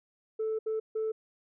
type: tone bursts at uneven times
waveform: sine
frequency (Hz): 438.9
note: A4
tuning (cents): -4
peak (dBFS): -27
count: 3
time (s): 0.39-0.59 / 0.66-0.8 / 0.95-1.12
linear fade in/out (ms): 10
effects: tanh soft clip ceiling -26 dBFS